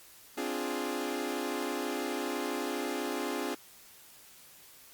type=chord; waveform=sawtooth; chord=D half-diminished seventh; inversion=third; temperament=equal; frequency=261.6 / 293.7 / 349.2 / 415.3 Hz; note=C4 / D4 / F4 / Ab4; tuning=0 / 0 / 0 / 0 cents; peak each=-34 dBFS; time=0.37-3.55 s; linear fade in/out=10 ms; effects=white hiss -55 dBFS RMS until 4.93 s + Opus 48 kbps